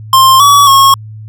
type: tone with pitch steps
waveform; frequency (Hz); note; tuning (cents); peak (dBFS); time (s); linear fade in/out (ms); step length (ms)
square; 1056 / 1137 / 1091; C6 / C#6 / C#6; +16 / +44 / -28; -3; 0.13-0.94; 2; 270
effects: added 108 Hz sine -25 dBFS peak until 1.28 s